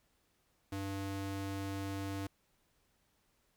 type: ring-modulated tone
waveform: square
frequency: 196 Hz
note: G3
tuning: in tune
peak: -35 dBFS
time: 0.72-2.27 s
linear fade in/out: 5 ms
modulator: 100 Hz
effects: pink hiss -75 dBFS RMS until 3.56 s